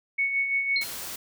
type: tone with tremolo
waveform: sine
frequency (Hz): 2217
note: C#7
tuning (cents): 0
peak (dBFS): -21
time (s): 0.18-0.84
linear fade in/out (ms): 10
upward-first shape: sine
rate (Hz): 5.9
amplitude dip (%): 50
type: tone with exponential decay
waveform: sine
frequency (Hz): 4186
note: C8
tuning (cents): 0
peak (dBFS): -23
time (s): 0.76-0.99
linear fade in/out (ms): 2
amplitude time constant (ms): 50
type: noise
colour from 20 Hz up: white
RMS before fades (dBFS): -36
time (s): 0.81-1.16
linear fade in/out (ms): 5
effects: none